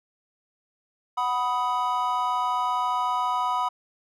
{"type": "chord", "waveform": "triangle", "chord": "B major", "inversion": "second", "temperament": "equal with one note detuned", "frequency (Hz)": [740, 987.8, 1253.2], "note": ["F#5", "B5", "D#6"], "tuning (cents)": [0, 0, 12], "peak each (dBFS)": [-28, -23, -27], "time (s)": [1.17, 3.69], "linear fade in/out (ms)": 10, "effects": []}